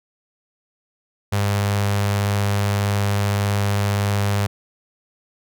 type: tone with notch filter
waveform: sawtooth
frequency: 101.7 Hz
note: G#2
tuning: 36 cents flat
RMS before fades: -20 dBFS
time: 1.32-4.47 s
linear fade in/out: 10 ms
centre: 280 Hz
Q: 1.3
effects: none